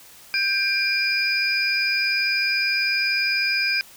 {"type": "tone cluster", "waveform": "sine", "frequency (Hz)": [1579, 2387, 4954], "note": ["G6", "D7", "D#8"], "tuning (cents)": [12, 28, -8], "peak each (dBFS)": [-26, -22, -24], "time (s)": [0.34, 3.81], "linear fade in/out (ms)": 0, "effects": ["white hiss -47 dBFS RMS until 3.96 s"]}